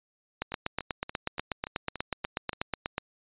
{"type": "two click trains", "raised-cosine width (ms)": 0.3, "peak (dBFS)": [-21, -13], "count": [8, 22], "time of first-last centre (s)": [[0.52, 2.531], [0.42, 2.981]], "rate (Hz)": [3.48, 8.2], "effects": ["resampled to 8000 Hz"]}